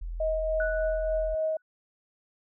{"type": "tone", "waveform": "sine", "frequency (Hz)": 41.98, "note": "E1", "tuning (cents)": 32, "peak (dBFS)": -32, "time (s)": [0.01, 1.35], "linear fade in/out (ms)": 10}
{"type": "tone with tremolo", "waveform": "sine", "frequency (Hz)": 632, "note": "D#5", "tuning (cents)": 27, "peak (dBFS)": -24, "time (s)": [0.2, 1.57], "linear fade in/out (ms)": 5, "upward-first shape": "triangle", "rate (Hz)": 3.4, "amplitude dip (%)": 35}
{"type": "tone with exponential decay", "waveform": "sine", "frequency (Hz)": 1478, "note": "F#6", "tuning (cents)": -2, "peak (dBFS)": -28, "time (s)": [0.6, 1.62], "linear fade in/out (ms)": 2, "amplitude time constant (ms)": 220}
{"effects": []}